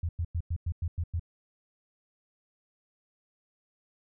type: tone bursts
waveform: sine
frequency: 84.5 Hz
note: E2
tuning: 43 cents sharp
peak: -27 dBFS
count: 8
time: 0.03-1.196 s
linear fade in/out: 5 ms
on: 60 ms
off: 98 ms
effects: none